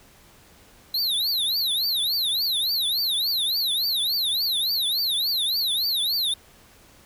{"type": "tone with vibrato", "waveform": "square", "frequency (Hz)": 3997, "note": "B7", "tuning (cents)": 20, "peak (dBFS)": -22, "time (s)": [0.94, 6.34], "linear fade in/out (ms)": 5, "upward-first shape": "triangle", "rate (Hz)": 3.5, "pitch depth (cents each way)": 290, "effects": ["pink hiss -53 dBFS RMS until 7.05 s"]}